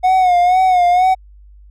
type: tone with vibrato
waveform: triangle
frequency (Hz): 728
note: F#5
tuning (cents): -28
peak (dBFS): -7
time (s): 0.03-1.15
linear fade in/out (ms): 20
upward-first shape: sine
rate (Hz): 2.1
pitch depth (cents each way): 61
effects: added 50 Hz sine -39 dBFS peak until 1.7 s